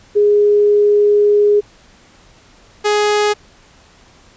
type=tone pair in turn; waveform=sine / sawtooth; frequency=413.7 / 417.5 Hz; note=G#4 / G#4; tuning=-7 / +9 cents; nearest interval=unison; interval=16 cents; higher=second; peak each=-8 dBFS; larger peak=neither; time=0.15-1.61 / 2.84-3.34 s; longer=first; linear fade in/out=20 ms; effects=pink hiss -47 dBFS RMS until 4.36 s + resampled to 16000 Hz